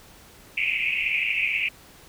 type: band-pass noise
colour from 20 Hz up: pink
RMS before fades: -25 dBFS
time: 0.57-1.69 s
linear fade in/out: 10 ms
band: 2200 to 2700 Hz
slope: 96 dB/octave
effects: pink hiss -50 dBFS RMS until 2.08 s